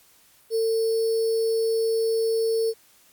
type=tone with sample-and-hold; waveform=sine; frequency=450 Hz; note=A4; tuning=39 cents sharp; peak=-20 dBFS; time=0.5-2.74 s; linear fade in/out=50 ms; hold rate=4900 Hz; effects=white hiss -57 dBFS RMS until 3.12 s + Opus 48 kbps

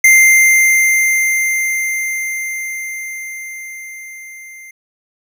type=tone with level ramp; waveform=square; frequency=2093 Hz; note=C7; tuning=in tune; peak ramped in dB=-5 to -34 dBFS; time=0.04-4.71 s; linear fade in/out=5 ms; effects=none

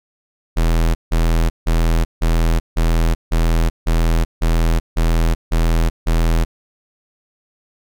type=tone bursts; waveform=square; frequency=41.2 Hz; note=E1; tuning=in tune; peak=-13 dBFS; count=11; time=0.56-6.45 s; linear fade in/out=20 ms; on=390 ms; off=160 ms; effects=none

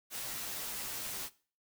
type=noise with comb filter; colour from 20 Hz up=white; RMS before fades=-40 dBFS; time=0.1-1.3 s; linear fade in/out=50 ms; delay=12 ms; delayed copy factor=-0.8; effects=noise-tail reverb RT60 0.4 s tail -19 dB re dry

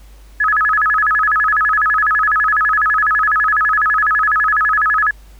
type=tone with vibrato; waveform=sine; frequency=1470 Hz; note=F#6; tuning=12 cents flat; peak=-11 dBFS; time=0.4-5.11 s; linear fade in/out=5 ms; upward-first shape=square; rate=12 Hz; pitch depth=250 cents each way; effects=added 50 Hz sine -38 dBFS peak until 5.39 s + pink hiss -50 dBFS RMS until 5.39 s

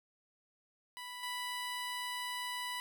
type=tone with level steps; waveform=15% pulse; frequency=987.8 Hz; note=B5; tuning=in tune; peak=-37 / -31 dBFS; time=0.97-2.8 s; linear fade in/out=0 ms; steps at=1.23 s; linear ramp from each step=2 ms; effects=none

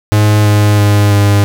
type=tone with pitch steps; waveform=45% pulse; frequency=105.4 / 104.19 / 102.99 / 101.81 Hz; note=G#2 / G#2 / G#2 / G#2; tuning=+26 / +6 / -14 / -34 cents; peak=-6 dBFS; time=0.12-1.44 s; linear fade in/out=0 ms; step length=330 ms; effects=none

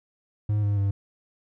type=tone with pitch steps; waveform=triangle; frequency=105 / 102.13 / 99.34 Hz; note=G#2 / G#2 / G2; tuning=+19 / -29 / +24 cents; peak=-19 dBFS; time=0.49-0.91 s; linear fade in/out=5 ms; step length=140 ms; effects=none

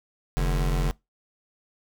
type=tone pair together; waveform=square; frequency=44.32 / 149.2 Hz; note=F1 / D3; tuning=+26 / +28 cents; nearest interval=octave + major sixth; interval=2102 cents; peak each=-23 / -30 dBFS; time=0.37-0.91 s; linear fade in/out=0 ms; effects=noise-tail reverb RT60 0.2 s tail -22 dB re dry

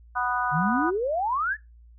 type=harmonic tone; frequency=246.9 Hz; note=B3; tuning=in tune; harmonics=3 / 4 / 5 / 6; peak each=-29 / -29 / -29 / -29 dBFS; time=0.15-0.91 s; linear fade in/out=20 ms
type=exponential sweep; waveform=sine; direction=up; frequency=139.9 to 1811 Hz; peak=-23 dBFS; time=0.51-1.57 s; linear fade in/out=50 ms
effects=noise-tail reverb RT60 0.2 s tail -19 dB re dry + added 58 Hz sine -48 dBFS peak until 1.98 s

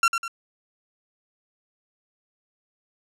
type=tone with echo; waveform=30% pulse; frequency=1366 Hz; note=F6; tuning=39 cents flat; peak=-13 dBFS; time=0.03-0.08 s; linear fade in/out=2 ms; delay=100 ms; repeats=2; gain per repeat=-7 dB; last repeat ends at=0.28 s; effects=low-pass 9000 Hz 12 dB/octave

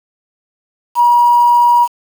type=tone with quantisation; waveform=sine; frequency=959 Hz; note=A#5; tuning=49 cents sharp; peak=-6 dBFS; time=0.95-1.88 s; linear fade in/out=50 ms; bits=5; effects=none

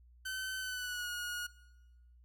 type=tone with pitch glide; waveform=sawtooth; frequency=1528 to 1444.7 Hz; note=G6 to F#6; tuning=-45 to -42 cents; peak=-34 dBFS; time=0.25-1.47 s; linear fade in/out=10 ms; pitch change=-97 cents; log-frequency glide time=0.59-1.09 s; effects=noise-tail reverb RT60 1.0 s tail -19 dB re dry + added 60 Hz sine -58 dBFS peak until 2.24 s

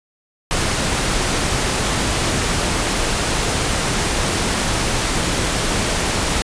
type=noise; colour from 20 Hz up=pink; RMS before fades=-19 dBFS; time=0.51-6.42 s; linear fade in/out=0 ms; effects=resampled to 22050 Hz

